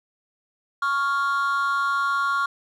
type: tone pair together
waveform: triangle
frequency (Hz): 1108.7 / 1396.9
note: C#6 / F6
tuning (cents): 0 / 0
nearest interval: major third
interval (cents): 400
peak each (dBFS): -20 / -20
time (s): 0.82-2.46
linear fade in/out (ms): 5
effects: tanh soft clip ceiling -16 dBFS